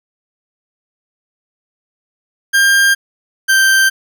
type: tone pair in turn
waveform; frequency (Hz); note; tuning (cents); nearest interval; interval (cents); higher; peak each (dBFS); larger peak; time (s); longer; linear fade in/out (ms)
40% pulse; 1600 / 1566.2; G6 / G6; +35 / -2; unison; 37; first; -7; neither; 2.53-2.95 / 3.48-3.9; neither; 20
effects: none